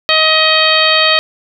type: harmonic tone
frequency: 630 Hz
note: D#5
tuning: 21 cents sharp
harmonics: 1 / 2 / 3 / 4 / 5 / 6 / 7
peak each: -16 / -16 / -16 / -16 / -16 / -16 / -16 dBFS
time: 0.09-1.19 s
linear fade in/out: 0 ms
effects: none